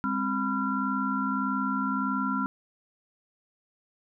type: tone cluster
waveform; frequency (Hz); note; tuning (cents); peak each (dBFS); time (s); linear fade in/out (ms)
sine; 202.1 / 263.7 / 994 / 1373; G#3 / C4 / B5 / F6; -47 / +14 / +11 / -30; -31 / -30 / -34 / -30; 0.04-2.46; 0
effects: none